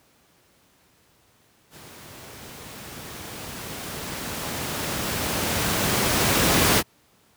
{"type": "noise with level ramp", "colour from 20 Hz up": "pink", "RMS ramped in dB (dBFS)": [-45, -17], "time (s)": [1.7, 6.83], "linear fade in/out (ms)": 50, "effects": ["pink hiss -60 dBFS RMS until 7.36 s", "high-pass 80 Hz 12 dB/octave"]}